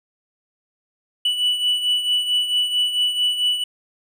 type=beating tone pair; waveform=triangle; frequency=2960 / 2964.5 Hz; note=F#7 / F#7; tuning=0 / +3 cents; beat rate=4.5 Hz; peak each=-17 / -24 dBFS; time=1.25-3.64 s; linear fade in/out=5 ms; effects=none